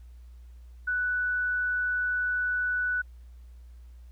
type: tone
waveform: sine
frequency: 1484 Hz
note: F#6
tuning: 5 cents sharp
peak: -25 dBFS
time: 0.87-3.02 s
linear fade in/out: 10 ms
effects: added 60 Hz sine -45 dBFS peak until 4.11 s + pink hiss -69 dBFS RMS until 4.11 s